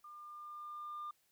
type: tone with level ramp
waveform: sine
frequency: 1200 Hz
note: D6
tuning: 37 cents sharp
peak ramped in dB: -50 to -39 dBFS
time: 0.04-1.11 s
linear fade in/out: 5 ms
effects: tanh soft clip ceiling -39 dBFS + white hiss -75 dBFS RMS until 1.31 s